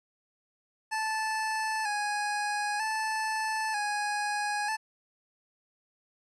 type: tone with vibrato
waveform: 25% pulse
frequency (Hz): 852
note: G#5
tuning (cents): +44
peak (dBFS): -25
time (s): 0.91-4.77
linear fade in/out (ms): 20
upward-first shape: square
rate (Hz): 0.53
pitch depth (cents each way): 47
effects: resampled to 24000 Hz + 11-bit